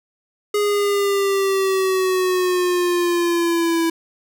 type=exponential sweep; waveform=square; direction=down; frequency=415.3 to 329.6 Hz; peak=-17 dBFS; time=0.54-3.9 s; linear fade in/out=5 ms; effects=none